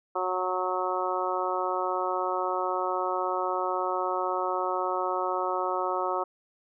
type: harmonic tone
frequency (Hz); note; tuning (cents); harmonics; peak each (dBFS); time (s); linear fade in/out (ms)
183.8; F#3; -11; 2 / 3 / 4 / 5 / 6 / 7; -33 / -33 / -33 / -33 / -33 / -33; 0.15-6.24; 10
effects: none